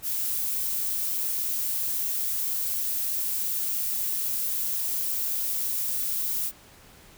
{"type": "noise", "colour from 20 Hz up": "violet", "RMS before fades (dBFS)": -28, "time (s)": [0.02, 6.52], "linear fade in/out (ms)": 50, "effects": ["pink hiss -52 dBFS RMS until 7.17 s"]}